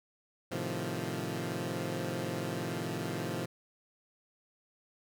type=chord; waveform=15% pulse; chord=F dominant seventh; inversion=first; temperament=equal; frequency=110 / 130.81 / 155.56 / 174.61 Hz; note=A2 / C3 / Eb3 / F3; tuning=0 / 0 / 0 / 0 cents; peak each=-34 / -33 / -34 / -32 dBFS; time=0.51-3.46 s; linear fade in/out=10 ms; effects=none

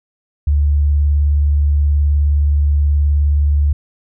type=tone with vibrato; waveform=sine; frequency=72.8 Hz; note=D2; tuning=15 cents flat; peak=-10 dBFS; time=0.47-3.73 s; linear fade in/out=5 ms; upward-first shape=sine; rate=19 Hz; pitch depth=28 cents each way; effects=none

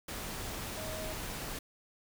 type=tone in noise; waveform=sine; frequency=630 Hz; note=D#5; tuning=21 cents sharp; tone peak=-42 dBFS; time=0.77-1.13 s; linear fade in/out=5 ms; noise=pink; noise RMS=-40 dBFS; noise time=0.08-1.59 s; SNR=-5 dB; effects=none

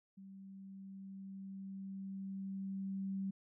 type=tone with level ramp; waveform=sine; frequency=193.7 Hz; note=G3; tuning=20 cents flat; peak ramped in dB=-51 to -36 dBFS; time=0.17-3.31 s; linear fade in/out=10 ms; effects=none

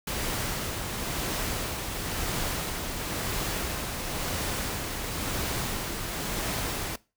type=noise with tremolo; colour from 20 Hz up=pink; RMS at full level=-30 dBFS; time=0.07-6.96 s; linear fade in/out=5 ms; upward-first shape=sine; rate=0.97 Hz; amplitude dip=35%; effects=noise-tail reverb RT60 0.3 s tail -21 dB re dry

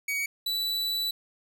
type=tone pair in turn; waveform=45% pulse; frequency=2252 / 3957 Hz; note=C#7 / B7; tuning=+27 / +3 cents; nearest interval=minor seventh; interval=976 cents; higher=second; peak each=-27 / -27 dBFS; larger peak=neither; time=0.08-0.26 / 0.46-1.11 s; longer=second; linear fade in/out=5 ms; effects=none

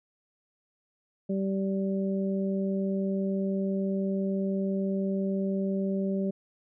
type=harmonic tone; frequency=194 Hz; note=G3; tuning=18 cents flat; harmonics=1 / 2 / 3; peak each=-27 / -33 / -36 dBFS; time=1.29-6.31 s; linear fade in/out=10 ms; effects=none

